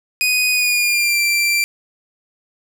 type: tone with pitch glide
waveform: sawtooth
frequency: 2489 to 2355 Hz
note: D#7 to D7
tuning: 0 to +4 cents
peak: -11 dBFS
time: 0.21-1.64 s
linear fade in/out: 0 ms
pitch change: -96 cents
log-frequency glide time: 0.51-1.2 s
effects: none